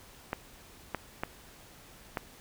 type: clicks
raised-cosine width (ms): 0.5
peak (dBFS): -16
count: 4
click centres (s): 0.331 / 0.947 / 1.235 / 2.172
effects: pink hiss -54 dBFS RMS until 2.4 s